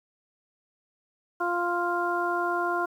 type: harmonic tone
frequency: 349.2 Hz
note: F4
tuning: in tune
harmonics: 1 / 2 / 3 / 4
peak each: -30 / -30 / -30 / -30 dBFS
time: 1.4-2.86 s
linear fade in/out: 10 ms
effects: 9-bit